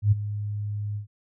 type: tone with ADSR envelope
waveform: sine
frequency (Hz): 103.8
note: G#2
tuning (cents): 0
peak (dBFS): -13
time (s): 0.02-1.07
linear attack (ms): 97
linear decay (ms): 19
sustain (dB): -14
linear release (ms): 110
effects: none